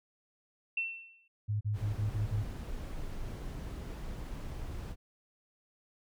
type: tone with exponential decay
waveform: sine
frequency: 2696 Hz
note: E7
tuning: 38 cents sharp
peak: -28 dBFS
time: 0.77-1.28 s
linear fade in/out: 5 ms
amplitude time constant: 110 ms
type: tone bursts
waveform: sine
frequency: 105 Hz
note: G#2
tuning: 19 cents sharp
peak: -29 dBFS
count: 6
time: 1.48-2.435 s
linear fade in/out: 20 ms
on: 130 ms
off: 35 ms
type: noise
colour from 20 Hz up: brown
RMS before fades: -40 dBFS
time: 1.73-4.96 s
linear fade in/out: 50 ms
effects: none